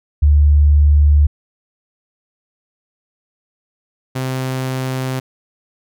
sine / sawtooth tone pair in turn, 73.42 / 130.29 Hz, D2 / C3, 0 / -7 cents, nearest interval minor seventh, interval 993 cents, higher second, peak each -7 / -15 dBFS, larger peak first, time 0.22-1.27 / 4.15-5.2 s, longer neither, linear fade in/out 10 ms, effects none

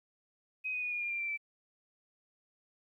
sine tone with pitch steps, 2520 / 2491 / 2462 / 2434 / 2406 / 2379 / 2351 / 2324 Hz, D#7 / D#7 / D#7 / D#7 / D7 / D7 / D7 / D7, +21 / +1 / -19 / -39 / +41 / +22 / +1 / -19 cents, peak -33 dBFS, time 0.64-1.376 s, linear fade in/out 20 ms, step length 92 ms, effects 12-bit

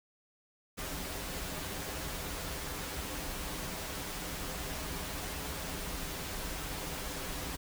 pink noise with comb filter, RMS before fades -39 dBFS, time 0.77-7.57 s, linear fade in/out 20 ms, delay 8.7 ms, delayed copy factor -0.55, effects none

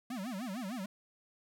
square tone with vibrato, 220 Hz, A3, in tune, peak -38 dBFS, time 0.1-0.86 s, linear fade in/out 5 ms, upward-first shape sine, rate 6.6 Hz, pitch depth 300 cents each way, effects none

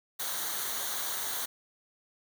white noise with comb filter, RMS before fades -34 dBFS, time 0.19-1.46 s, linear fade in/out 10 ms, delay 0.39 ms, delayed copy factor -0.65, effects none

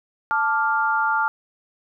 sine chord, D minor, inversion second, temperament equal, 880 / 1174.7 / 1396.9 Hz, A5 / D6 / F6, 0 / 0 / 0 cents, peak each -22 / -26 / -21 dBFS, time 0.31-1.28 s, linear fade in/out 0 ms, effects none

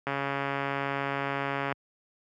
click train, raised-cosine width 0.5 ms, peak -15 dBFS, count 231, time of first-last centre 0.07-1.725 s, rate 139 Hz, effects high-pass 100 Hz 12 dB/octave

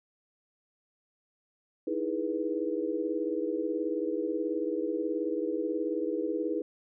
sine chord, E major seventh, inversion third, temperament equal with one note detuned, 311.1 / 329.6 / 415.3 / 488.8 Hz, D#4 / E4 / G#4 / B4, 0 / 0 / 0 / -18 cents, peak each -34 dBFS, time 1.87-6.62 s, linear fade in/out 5 ms, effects none

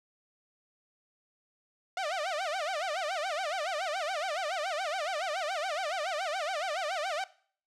sawtooth tone with vibrato, 677 Hz, E5, 46 cents sharp, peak -27 dBFS, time 1.97-7.24 s, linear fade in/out 2 ms, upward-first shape sine, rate 7.1 Hz, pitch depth 250 cents each way, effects noise-tail reverb RT60 0.5 s tail -19 dB re dry + low-pass 6000 Hz 12 dB/octave

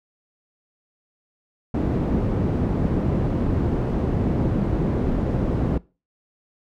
white low-pass noise, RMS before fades -22 dBFS, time 1.74-5.78 s, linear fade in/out 5 ms, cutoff 260 Hz, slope 12 dB/octave, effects noise-tail reverb RT60 0.3 s tail -21 dB re dry

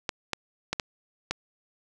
clicks, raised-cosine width 0.2 ms, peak -10 dBFS, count 5, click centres 0.092 / 0.333 / 0.73 / 0.798 / 1.31 s, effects none

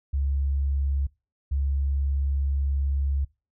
sine tone pair in turn, 69.3 / 69.3 Hz, C#2 / C#2, 0 / 0 cents, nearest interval unison, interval 0 cents, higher neither, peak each -22 dBFS, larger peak neither, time 0.13-1.07 / 1.51-3.25 s, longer second, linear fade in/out 10 ms, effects noise-tail reverb RT60 0.3 s tail -24 dB re dry

